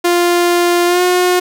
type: tone with pitch glide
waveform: sawtooth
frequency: 349.2 to 360.5 Hz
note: F4 to F#4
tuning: 0 to -45 cents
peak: -6 dBFS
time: 0.04-1.4 s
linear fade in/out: 10 ms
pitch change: +55 cents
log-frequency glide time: 0.86-1.02 s
effects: none